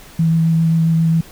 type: tone with vibrato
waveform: sine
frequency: 163.3 Hz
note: E3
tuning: 16 cents flat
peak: -11 dBFS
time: 0.19-1.21 s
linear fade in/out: 5 ms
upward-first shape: sine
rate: 7.5 Hz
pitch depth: 12 cents each way
effects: pink hiss -41 dBFS RMS until 1.31 s